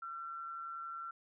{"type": "tone with amplitude modulation", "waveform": "sine", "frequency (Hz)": 1357, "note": "E6", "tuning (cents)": 50, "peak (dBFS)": -39, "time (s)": [0.02, 1.11], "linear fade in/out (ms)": 5, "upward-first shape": "sine", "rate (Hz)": 151, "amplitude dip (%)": 45, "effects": []}